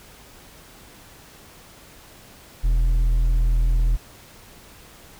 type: tone with hard clipping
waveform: sine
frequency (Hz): 41.2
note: E1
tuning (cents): 0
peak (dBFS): -17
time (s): 2.63-3.97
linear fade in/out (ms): 20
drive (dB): 4
effects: pink hiss -47 dBFS RMS until 5.19 s